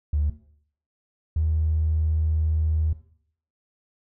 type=tone pair in turn; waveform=triangle; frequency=74 / 78.63 Hz; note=D2 / D#2; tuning=+14 / +19 cents; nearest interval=minor second; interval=105 cents; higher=second; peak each=-16 dBFS; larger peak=neither; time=0.13-0.3 / 1.36-2.93 s; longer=second; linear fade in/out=5 ms; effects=noise-tail reverb RT60 0.6 s tail -18 dB re dry + tanh soft clip ceiling -17 dBFS